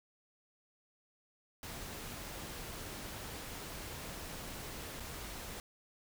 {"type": "noise with dropouts", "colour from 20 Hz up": "pink", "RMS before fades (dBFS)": -45, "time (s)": [1.63, 5.6], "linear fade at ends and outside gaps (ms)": 1, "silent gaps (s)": [4.999, 5.003], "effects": []}